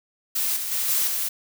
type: noise with level steps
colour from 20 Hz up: blue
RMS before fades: -24 / -29 / -25 / -22 / -26 dBFS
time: 0.35-1.29 s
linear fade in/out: 10 ms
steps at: 0.56 / 0.71 / 0.88 / 1.07 s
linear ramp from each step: 10 ms
effects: none